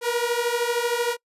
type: beating tone pair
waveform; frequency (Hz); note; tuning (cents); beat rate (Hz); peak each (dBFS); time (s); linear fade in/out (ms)
sawtooth; 470.7 / 483.7; A#4 / B4; +17 / -36; 13; -21; 0.01-1.17; 50
effects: noise-tail reverb RT60 0.1 s tail -25 dB re dry + resampled to 32000 Hz